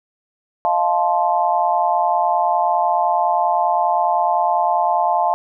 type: chord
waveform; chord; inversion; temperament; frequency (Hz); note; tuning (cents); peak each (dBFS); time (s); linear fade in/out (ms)
sine; F dominant seventh; third; just; 628.6 / 698.5 / 873.1 / 1047.7; Eb5 / F5 / A5 / C6; +18 / 0 / -14 / +2; -24 / -18 / -18 / -23; 0.65-5.34; 0
effects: none